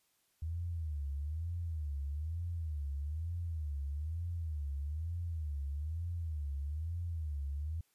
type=tone with vibrato; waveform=sine; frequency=77.78 Hz; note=D#2; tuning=in tune; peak=-35 dBFS; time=0.42-7.81 s; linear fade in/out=5 ms; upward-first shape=sine; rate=1.1 Hz; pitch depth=180 cents each way; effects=white hiss -75 dBFS RMS until 7.94 s + resampled to 32000 Hz